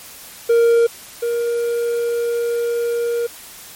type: tone pair in turn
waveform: triangle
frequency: 466.2 / 471.3 Hz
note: A#4 / A#4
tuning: 0 / +19 cents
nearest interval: unison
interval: 19 cents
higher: second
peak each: -8 / -15 dBFS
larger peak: first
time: 0.49-0.87 / 1.22-3.27 s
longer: second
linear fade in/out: 10 ms
effects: white hiss -38 dBFS RMS until 3.75 s + MP3 64 kbps